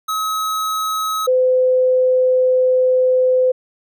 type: tone pair in turn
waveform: square / sine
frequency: 1280 / 510.3 Hz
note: D#6 / C5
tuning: +49 / -43 cents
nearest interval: octave + major third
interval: 1592 cents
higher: first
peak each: -19 / -11 dBFS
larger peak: second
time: 0.08-1.27 / 1.27-3.52 s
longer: second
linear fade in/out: 10 ms
effects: none